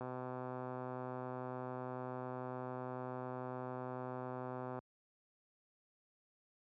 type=click train; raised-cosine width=1 ms; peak=-30 dBFS; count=608; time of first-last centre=0.01-4.79 s; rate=127 Hz; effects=high-pass 80 Hz 12 dB/octave